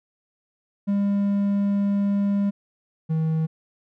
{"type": "tone pair in turn", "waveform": "triangle", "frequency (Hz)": [200.9, 159.45], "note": ["G3", "D#3"], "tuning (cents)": [43, 43], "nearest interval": "major third", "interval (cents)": 400, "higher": "first", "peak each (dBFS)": [-17, -18], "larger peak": "first", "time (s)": [[0.87, 2.51], [3.09, 3.47]], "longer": "first", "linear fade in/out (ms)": 20, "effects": []}